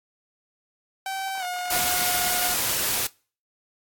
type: tone with pitch glide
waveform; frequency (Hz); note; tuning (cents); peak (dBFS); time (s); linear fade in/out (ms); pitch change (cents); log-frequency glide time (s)
sawtooth; 772 to 720.3; G5 to F#5; -27 to -47; -24; 1.06-2.54; 2; -120; 1.39-1.44
type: noise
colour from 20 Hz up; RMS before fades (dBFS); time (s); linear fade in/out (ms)
white; -25; 1.7-3.07; 5
effects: noise-tail reverb RT60 0.4 s tail -25 dB re dry + AAC 64 kbps